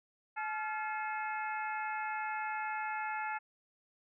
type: harmonic tone with a mistuned harmonic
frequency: 430.6 Hz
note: A4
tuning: 37 cents flat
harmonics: 2 / 3 / 4 / 5 / 6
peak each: -37 / -41 / -43 / -45 / -47 dBFS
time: 0.36-3.39 s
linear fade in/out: 20 ms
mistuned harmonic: 3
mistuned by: +120 cents
effects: none